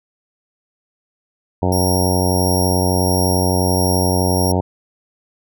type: harmonic tone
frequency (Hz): 91.6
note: F#2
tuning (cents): -17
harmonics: 1 / 2 / 3 / 4 / 5 / 6 / 7 / 8 / 9 / 10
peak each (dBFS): -18 / -21 / -23 / -24 / -25 / -26 / -26 / -27 / -28 / -28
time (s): 1.62-4.61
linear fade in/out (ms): 5
type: tone with tremolo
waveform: 15% pulse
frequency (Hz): 5588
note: F8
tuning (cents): 0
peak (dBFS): -15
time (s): 1.72-4.52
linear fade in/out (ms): 5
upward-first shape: sine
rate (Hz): 1.5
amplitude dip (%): 30
effects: none